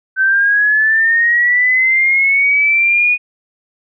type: linear sweep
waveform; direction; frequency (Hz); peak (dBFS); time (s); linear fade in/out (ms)
sine; up; 1531 to 2471; -9; 0.16-3.18; 50
effects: none